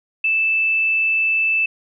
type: tone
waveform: sine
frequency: 2637 Hz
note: E7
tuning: in tune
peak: -15 dBFS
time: 0.24-1.66 s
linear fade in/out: 5 ms
effects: none